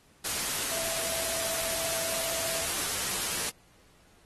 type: tone in noise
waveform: sine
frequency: 660 Hz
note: E5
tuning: 2 cents sharp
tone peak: -38 dBFS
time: 0.71-2.65 s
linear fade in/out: 10 ms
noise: white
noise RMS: -31 dBFS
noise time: 0.24-3.5 s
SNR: -10 dB
effects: pink hiss -62 dBFS RMS until 4.25 s + AAC 32 kbps